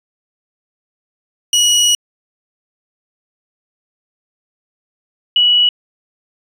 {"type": "tone pair in turn", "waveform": ["25% pulse", "sine"], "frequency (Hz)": [2916, 2935], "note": ["F#7", "F#7"], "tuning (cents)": [-26, -15], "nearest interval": "unison", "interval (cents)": 11, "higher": "second", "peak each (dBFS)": [-6, -8], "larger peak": "first", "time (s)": [[1.53, 1.95], [5.36, 5.69]], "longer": "first", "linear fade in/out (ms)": 2, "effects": ["resampled to 32000 Hz"]}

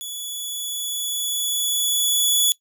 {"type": "tone with level ramp", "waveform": "15% pulse", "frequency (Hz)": 3415, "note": "G#7", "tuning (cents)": 48, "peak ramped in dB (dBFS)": [-23, -8], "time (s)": [0.01, 2.52], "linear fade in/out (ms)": 0, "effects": ["noise-tail reverb RT60 0.1 s tail -21 dB re dry"]}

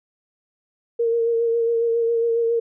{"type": "tone with vibrato", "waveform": "sine", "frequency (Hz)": 463, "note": "A#4", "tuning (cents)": -12, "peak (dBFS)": -17, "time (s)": [0.99, 2.6], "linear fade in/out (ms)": 10, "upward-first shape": "sine", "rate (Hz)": 7.3, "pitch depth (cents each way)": 24, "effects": []}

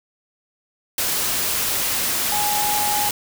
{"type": "tone in noise", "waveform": "sine", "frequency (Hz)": 832, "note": "G#5", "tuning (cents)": 3, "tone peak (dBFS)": -22, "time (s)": [2.32, 3.09], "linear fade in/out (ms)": 2, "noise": "white", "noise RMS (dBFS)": -22, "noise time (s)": [0.98, 3.11], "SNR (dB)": -3, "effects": []}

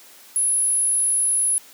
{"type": "tone", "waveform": "sine", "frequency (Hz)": 10548, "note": "E9", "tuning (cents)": 0, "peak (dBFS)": -17, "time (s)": [0.36, 1.58], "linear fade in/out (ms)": 0, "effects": ["white hiss -47 dBFS RMS until 1.73 s", "high-pass 200 Hz 12 dB/octave"]}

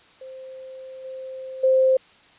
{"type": "tone with level steps", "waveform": "sine", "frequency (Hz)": 523.3, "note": "C5", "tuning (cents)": 0, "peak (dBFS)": [-36, -32, -14], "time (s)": [0.21, 1.97], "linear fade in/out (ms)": 5, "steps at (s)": [1.04, 1.63], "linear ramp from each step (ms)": 10, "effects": ["white hiss -53 dBFS RMS until 2.38 s", "resampled to 8000 Hz"]}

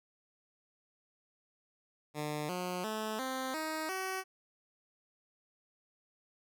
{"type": "tone with pitch steps", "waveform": "10% pulse", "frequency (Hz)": [150, 180.45, 217.1, 261.2, 314.2, 378], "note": ["D3", "F#3", "A3", "C4", "D#4", "F#4"], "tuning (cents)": [37, -43, -23, -3, 17, 37], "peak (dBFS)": -27, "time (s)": [2.14, 4.24], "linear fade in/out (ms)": 50, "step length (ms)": 350, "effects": []}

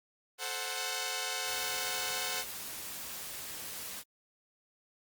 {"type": "chord", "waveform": "5% pulse", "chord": "F# diminished", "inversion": "first", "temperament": "equal", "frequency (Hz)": [440, 523.3, 740], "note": ["A4", "C5", "F#5"], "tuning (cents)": [0, 0, 0], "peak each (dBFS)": [-29, -27, -25], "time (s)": [0.38, 2.45], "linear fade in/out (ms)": 50}
{"type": "noise", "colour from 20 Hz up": "white", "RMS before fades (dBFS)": -42, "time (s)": [1.44, 4.04], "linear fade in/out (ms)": 50}
{"effects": ["Opus 32 kbps"]}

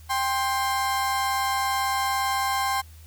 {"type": "tone pair together", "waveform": "35% pulse", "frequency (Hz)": [790, 1052.1], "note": ["G5", "C6"], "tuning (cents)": [13, 9], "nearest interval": "perfect fourth", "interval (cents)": 496, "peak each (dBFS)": -24, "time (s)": [0.09, 2.82], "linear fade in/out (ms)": 20, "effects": ["added 79 Hz sine -44 dBFS peak until 3.06 s", "white hiss -55 dBFS RMS until 3.06 s"]}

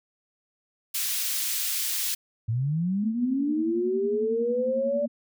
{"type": "high-pass noise", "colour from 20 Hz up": "white", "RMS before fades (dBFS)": -28, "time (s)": [0.94, 2.15], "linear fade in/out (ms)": 10, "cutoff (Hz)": 2500, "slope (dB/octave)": 12}
{"type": "linear sweep", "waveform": "sine", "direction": "up", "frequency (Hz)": [106.8, 587.3], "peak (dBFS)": -23, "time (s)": [2.48, 5.06], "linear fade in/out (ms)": 10}
{"type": "tone with tremolo", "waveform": "sine", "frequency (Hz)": 233.1, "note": "A#3", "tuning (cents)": 0, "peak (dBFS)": -27, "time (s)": [3.03, 5.08], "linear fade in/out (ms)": 10, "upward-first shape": "triangle", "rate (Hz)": 11, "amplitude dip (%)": 100}
{"effects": []}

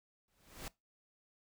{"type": "noise with exponential growth", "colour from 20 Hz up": "pink", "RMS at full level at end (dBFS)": -42, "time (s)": [0.28, 0.68], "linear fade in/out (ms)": 1, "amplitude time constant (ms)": 85, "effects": ["noise-tail reverb RT60 0.2 s tail -21 dB re dry"]}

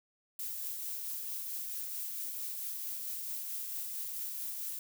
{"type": "noise with tremolo", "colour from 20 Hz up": "violet", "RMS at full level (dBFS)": -38, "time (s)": [0.39, 4.79], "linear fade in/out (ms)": 2, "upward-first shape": "triangle", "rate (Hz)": 4.5, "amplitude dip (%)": 30, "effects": []}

